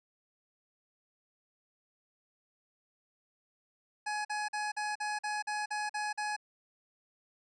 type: tone bursts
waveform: 25% pulse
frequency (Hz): 841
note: G#5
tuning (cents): +22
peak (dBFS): -29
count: 10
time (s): 4.06-6.365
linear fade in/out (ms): 10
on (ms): 190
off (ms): 45
effects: resampled to 22050 Hz